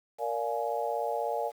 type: chord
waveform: sine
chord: Bb dominant seventh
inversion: none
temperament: just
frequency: 466.2 / 582.7 / 699.2 / 839.1 Hz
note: Bb4 / D5 / F5 / Ab5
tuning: 0 / -14 / +2 / +18 cents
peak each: -34 dBFS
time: 0.18-1.52 s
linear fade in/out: 50 ms
effects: 9-bit